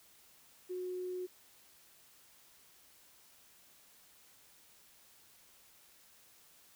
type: tone with quantisation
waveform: sine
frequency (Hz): 364.4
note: F#4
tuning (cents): -26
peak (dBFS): -37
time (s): 0.69-1.27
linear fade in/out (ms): 20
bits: 11
effects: white hiss -63 dBFS RMS until 6.75 s